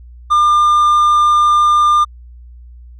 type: tone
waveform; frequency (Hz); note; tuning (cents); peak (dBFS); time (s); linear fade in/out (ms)
triangle; 1201; D6; +38; -6; 0.3-2.05; 20
effects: added 60 Hz sine -34 dBFS peak until 2.99 s + resampled to 24000 Hz

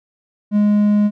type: tone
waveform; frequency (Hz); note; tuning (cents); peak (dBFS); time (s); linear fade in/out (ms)
triangle; 207.7; G#3; 0; -9; 0.51-1.11; 50
effects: none

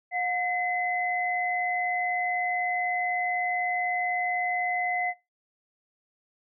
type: tone pair together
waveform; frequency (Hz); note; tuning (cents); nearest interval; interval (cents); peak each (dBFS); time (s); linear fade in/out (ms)
sine; 720 / 2036; F#5 / C7; -47 / -48; octave + tritone; 1799; -28; 0.11-5.14; 50
effects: noise-tail reverb RT60 0.2 s tail -18 dB re dry

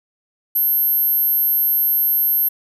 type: tone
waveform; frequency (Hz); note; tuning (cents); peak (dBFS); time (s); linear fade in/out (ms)
sine; 12750; G9; +28; -14; 0.55-2.49; 10
effects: none

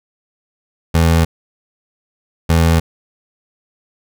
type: tone pair in turn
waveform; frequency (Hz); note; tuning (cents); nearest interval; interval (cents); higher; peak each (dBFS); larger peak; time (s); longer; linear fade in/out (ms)
25% pulse; 82.41 / 82.41; E2 / E2; 0 / 0; unison; 0; neither; -6; neither; 0.94-1.25 / 2.49-2.8; neither; 10
effects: none

